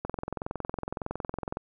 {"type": "click train", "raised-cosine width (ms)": 1, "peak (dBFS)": -18, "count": 34, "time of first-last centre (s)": [0.05, 1.571], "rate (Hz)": 21.7, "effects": []}